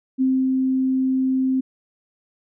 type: tone with ADSR envelope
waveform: sine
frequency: 261.6 Hz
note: C4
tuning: in tune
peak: -15 dBFS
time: 0.18-1.61 s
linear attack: 33 ms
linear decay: 260 ms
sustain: -2 dB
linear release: 12 ms
effects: none